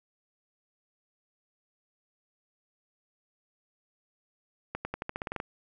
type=accelerating click train; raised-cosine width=0.5 ms; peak=-18 dBFS; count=11; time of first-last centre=4.75-5.401 s; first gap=100 ms; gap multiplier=0.9; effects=none